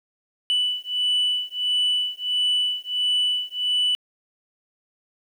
sine beating tone pair, 2973 / 2974.5 Hz, F#7 / F#7, +8 / +8 cents, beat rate 1.5 Hz, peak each -22 dBFS, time 0.5-3.95 s, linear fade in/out 0 ms, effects tanh soft clip ceiling -16 dBFS + 9-bit

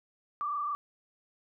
sine tone with frequency modulation, 1173 Hz, D6, 2 cents flat, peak -30 dBFS, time 0.41-0.75 s, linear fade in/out 0 ms, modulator 26 Hz, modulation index 1.4, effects none

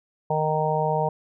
harmonic tone, 154.9 Hz, D#3, 7 cents flat, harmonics 1 / 3 / 4 / 5 / 6, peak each -27 / -27 / -27 / -27 / -27 dBFS, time 0.3-1.09 s, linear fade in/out 5 ms, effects none

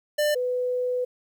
square / sine tone pair in turn, 596 / 498.4 Hz, D5 / B4, +25 / +16 cents, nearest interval minor third, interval 309 cents, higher first, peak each -21 / -23 dBFS, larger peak first, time 0.18-0.35 / 0.35-1.05 s, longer second, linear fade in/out 10 ms, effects 10-bit

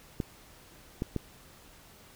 clicks, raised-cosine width 3 ms, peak -17 dBFS, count 3, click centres 0.202 / 1.021 / 1.163 s, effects pink hiss -55 dBFS RMS until 2.15 s

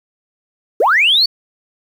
sine linear sweep, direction up, 360.8 to 4576 Hz, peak -8 dBFS, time 0.8-1.26 s, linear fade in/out 5 ms, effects tanh soft clip ceiling -4 dBFS + 7-bit

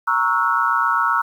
sine chord, F# dominant seventh, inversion first, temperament equal with one note detuned, 932.3 / 1108.7 / 1318.5 / 1446.2 Hz, A#5 / C#6 / E6 / F#6, 0 / 0 / 0 / -40 cents, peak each -22 / -22 / -19 / -22 dBFS, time 0.07-1.22 s, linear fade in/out 10 ms, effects 8-bit

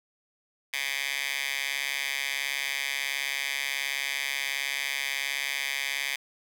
10% pulse tone with high-pass filter, 138.59 Hz, C#3, in tune, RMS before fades -31 dBFS, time 0.73-6.16 s, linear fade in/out 5 ms, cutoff 2300 Hz, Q 2.4, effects none

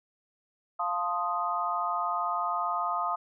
sine chord, F dominant seventh, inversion none, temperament equal, 698.5 / 880 / 1046.5 / 1244.5 Hz, F5 / A5 / C6 / Eb6, 0 / 0 / 0 / 0 cents, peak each -33 / -35 / -34 / -30 dBFS, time 0.79-3.16 s, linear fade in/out 10 ms, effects none

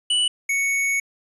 square tone pair in turn, 2960 / 2221 Hz, F#7 / C#7, 0 / +3 cents, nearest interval perfect fourth, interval 497 cents, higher first, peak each -18 / -20 dBFS, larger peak first, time 0.1-0.28 / 0.49-1 s, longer second, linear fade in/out 5 ms, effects resampled to 24000 Hz

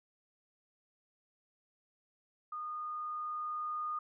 sine tone with level ramp, 1226 Hz, D#6, 26 cents flat, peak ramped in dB -38 to -34 dBFS, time 2.52-3.99 s, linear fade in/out 5 ms, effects none

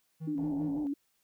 triangle tone with tremolo, 159.3 Hz, D#3, 41 cents sharp, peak -33 dBFS, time 0.2-0.8 s, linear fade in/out 20 ms, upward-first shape triangle, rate 5.1 Hz, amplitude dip 85%
sine tone with vibrato, 290.5 Hz, D4, 19 cents flat, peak -30 dBFS, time 0.27-0.94 s, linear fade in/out 10 ms, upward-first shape square, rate 6.1 Hz, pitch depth 56 cents each way
white low-pass noise, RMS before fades -48 dBFS, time 0.38-0.87 s, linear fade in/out 0 ms, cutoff 900 Hz, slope 96 dB/octave
effects white hiss -74 dBFS RMS until 1.23 s

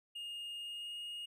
triangle tone with pitch glide, 2840 to 2860 Hz, F7 to F7, +28 to +41 cents, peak -40 dBFS, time 0.15-1.26 s, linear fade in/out 10 ms, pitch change +13 cents, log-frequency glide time 0.58-0.97 s, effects none

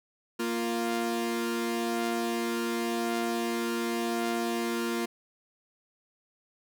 sawtooth tone pair together, 233.1 / 349.2 Hz, A#3 / F4, 0 / 0 cents, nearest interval perfect fifth, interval 700 cents, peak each -27 dBFS, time 0.39-5.06 s, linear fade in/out 10 ms, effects none

